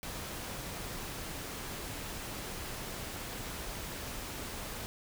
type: noise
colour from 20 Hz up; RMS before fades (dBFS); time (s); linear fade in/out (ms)
pink; -41; 0.03-4.86; 0
effects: none